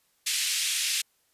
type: band-pass noise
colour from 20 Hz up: pink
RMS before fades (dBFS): -28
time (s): 0.26-1.02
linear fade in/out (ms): 10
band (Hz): 2400 to 11000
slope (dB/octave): 24
effects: white hiss -69 dBFS RMS until 1.33 s + resampled to 32000 Hz